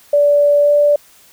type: tone with pitch glide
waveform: sine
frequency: 580 to 584.4 Hz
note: D5 to D5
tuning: -22 to -9 cents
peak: -8 dBFS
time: 0.13-0.96 s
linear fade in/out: 5 ms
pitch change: +13 cents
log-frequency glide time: 0.6-0.72 s
effects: white hiss -47 dBFS RMS until 1.32 s

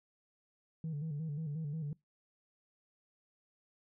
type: tone with vibrato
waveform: sine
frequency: 152.7 Hz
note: D#3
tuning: 32 cents flat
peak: -34 dBFS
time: 0.84-1.93 s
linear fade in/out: 2 ms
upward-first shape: square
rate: 5.6 Hz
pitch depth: 86 cents each way
effects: noise-tail reverb RT60 0.2 s tail -26 dB re dry + tanh soft clip ceiling -34 dBFS

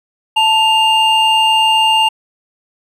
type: tone pair together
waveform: triangle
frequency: 884 / 2807 Hz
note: A5 / F7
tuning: +8 / +8 cents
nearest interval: octave + minor sixth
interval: 2000 cents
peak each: -10 dBFS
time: 0.36-2.09 s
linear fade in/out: 10 ms
effects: resampled to 32000 Hz

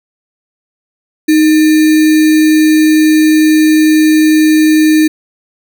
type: tone with sample-and-hold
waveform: sine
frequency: 311.1 Hz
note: D#4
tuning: in tune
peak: -4 dBFS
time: 1.28-5.08 s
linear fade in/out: 10 ms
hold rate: 2100 Hz
effects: none

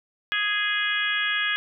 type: harmonic tone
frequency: 415.3 Hz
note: G#4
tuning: in tune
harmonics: 3 / 4 / 5 / 6 / 7 / 8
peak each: -34 / -25 / -31 / -31 / -32 / -30 dBFS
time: 0.32-1.56 s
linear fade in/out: 0 ms
effects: none

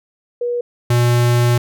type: tone pair in turn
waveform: sine / square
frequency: 482.6 / 120.65 Hz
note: B4 / B2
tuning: -40 / -40 cents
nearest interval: 2 octaves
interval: 2400 cents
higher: first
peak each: -17 / -12 dBFS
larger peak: second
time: 0.41-0.61 / 0.9-1.58 s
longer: second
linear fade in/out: 5 ms
effects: none

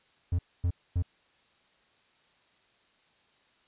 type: tone bursts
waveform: triangle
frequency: 87.31 Hz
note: F2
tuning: in tune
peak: -22 dBFS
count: 3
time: 0.32-1.024 s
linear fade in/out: 5 ms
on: 68 ms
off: 250 ms
effects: white hiss -66 dBFS RMS until 3.67 s + resampled to 8000 Hz

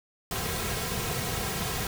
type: noise with comb filter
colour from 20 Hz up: pink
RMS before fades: -31 dBFS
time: 0.31-1.87 s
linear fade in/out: 2 ms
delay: 3.4 ms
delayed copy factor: -0.65
effects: none

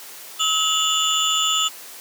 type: tone cluster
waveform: sine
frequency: 1286 / 2830 / 2985 / 3447 / 7100 Hz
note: E6 / F7 / F#7 / A7 / A8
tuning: -43 / +22 / +15 / -36 / +15 cents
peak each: -24 dBFS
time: 0.39-1.69 s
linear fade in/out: 20 ms
effects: white hiss -39 dBFS RMS until 2 s + high-pass 300 Hz 12 dB/octave

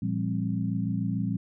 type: tone cluster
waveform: sine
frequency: 114.5 / 172 / 199 / 264.9 Hz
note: A#2 / F3 / G3 / C4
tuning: -31 / -26 / +26 / +22 cents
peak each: -31 / -31 / -30 / -34 dBFS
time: 0.02-1.37 s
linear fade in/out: 5 ms
effects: none

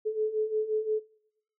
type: beating tone pair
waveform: sine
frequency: 428.3 / 434 Hz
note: A4 / A4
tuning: -47 / -24 cents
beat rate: 5.7 Hz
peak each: -32 / -28 dBFS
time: 0.05-1 s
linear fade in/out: 20 ms
effects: noise-tail reverb RT60 0.8 s tail -22 dB re dry

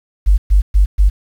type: tone bursts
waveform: sine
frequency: 49 Hz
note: G1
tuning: in tune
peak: -6 dBFS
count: 4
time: 0.26-1.1 s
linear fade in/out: 20 ms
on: 120 ms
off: 120 ms
effects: 7-bit

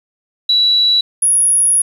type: tone pair in turn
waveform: sine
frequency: 3928 / 10444 Hz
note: B7 / E9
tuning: -10 / -17 cents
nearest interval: octave + perfect fourth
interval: 1693 cents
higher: second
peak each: -9 dBFS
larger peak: neither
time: 0.49-1.01 / 1.22-1.82 s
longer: second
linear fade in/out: 5 ms
effects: 7-bit

